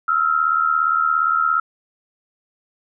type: tone pair together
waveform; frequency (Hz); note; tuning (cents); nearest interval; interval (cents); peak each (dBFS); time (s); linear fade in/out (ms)
sine; 1300 / 1377.3; E6 / F6; -24 / -24; minor second; 100; -18; 0.08-1.6; 5
effects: none